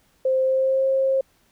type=tone with pitch glide; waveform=sine; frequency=523.3 to 534.3 Hz; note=C5 to C5; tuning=0 to +36 cents; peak=-17 dBFS; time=0.25-1.21 s; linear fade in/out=5 ms; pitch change=+36 cents; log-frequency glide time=0.43-0.86 s; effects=pink hiss -62 dBFS RMS until 1.51 s